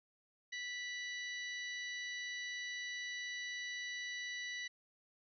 harmonic tone with a mistuned harmonic, 983 Hz, B5, 8 cents flat, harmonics 2 / 3 / 4 / 5 / 6, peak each -42 / -52 / -48 / -59 / -53 dBFS, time 0.52-4.68 s, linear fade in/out 10 ms, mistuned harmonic 5, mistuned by -110 cents, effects none

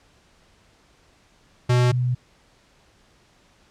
square / sine tone pair in turn, 123.47 / 124.62 Hz, B2 / B2, 0 / +16 cents, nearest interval unison, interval 16 cents, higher second, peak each -16 / -19 dBFS, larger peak first, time 1.69-1.92 / 1.92-2.15 s, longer neither, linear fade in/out 10 ms, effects pink hiss -58 dBFS RMS until 3.7 s + low-pass 7000 Hz 12 dB/octave

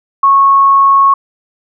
sine tone, 1100 Hz, C#6, 14 cents flat, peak -4 dBFS, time 0.23-1.14 s, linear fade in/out 5 ms, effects none

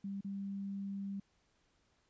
sine tone with dropouts, 197.6 Hz, G3, 14 cents sharp, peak -38 dBFS, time 0.04-1.2 s, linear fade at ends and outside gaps 5 ms, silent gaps 0.209-0.245 s, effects pink hiss -75 dBFS RMS until 2.09 s + resampled to 16000 Hz

